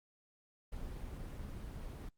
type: noise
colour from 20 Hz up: brown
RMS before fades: -44 dBFS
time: 0.72-2.09 s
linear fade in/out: 5 ms
effects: Opus 24 kbps